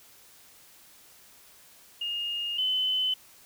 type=tone pair in turn; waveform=sine; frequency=2840 / 3032 Hz; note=F7 / F#7; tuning=+28 / +42 cents; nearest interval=minor second; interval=114 cents; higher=second; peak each=-29 / -24 dBFS; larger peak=second; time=2.01-2.58 / 2.58-3.14 s; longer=first; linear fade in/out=5 ms; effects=white hiss -55 dBFS RMS until 3.45 s